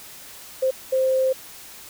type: tone bursts at uneven times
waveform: sine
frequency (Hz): 523.3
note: C5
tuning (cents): 0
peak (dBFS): -17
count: 2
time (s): 0.62-0.71 / 0.92-1.33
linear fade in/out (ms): 10
effects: white hiss -42 dBFS RMS until 1.89 s